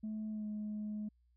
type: tone with pitch glide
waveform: sine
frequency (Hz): 216 to 211.4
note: A3 to G#3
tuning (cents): -32 to +31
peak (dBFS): -36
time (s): 0.03-1.09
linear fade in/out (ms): 10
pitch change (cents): -37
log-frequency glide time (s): 0.3-0.46
effects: tanh soft clip ceiling -35 dBFS + added 60 Hz sine -68 dBFS peak until 1.36 s